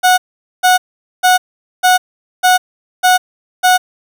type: tone bursts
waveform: 30% pulse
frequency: 734 Hz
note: F#5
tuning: 14 cents flat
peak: -4 dBFS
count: 7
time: 0.03-3.78 s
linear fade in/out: 20 ms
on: 150 ms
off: 450 ms
effects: none